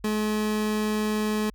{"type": "tone", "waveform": "30% pulse", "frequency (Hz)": 213.4, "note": "G#3", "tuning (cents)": 47, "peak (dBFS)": -21, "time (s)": [0.04, 1.5], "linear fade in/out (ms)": 5, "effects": ["added 48 Hz sine -47 dBFS peak until 1.54 s"]}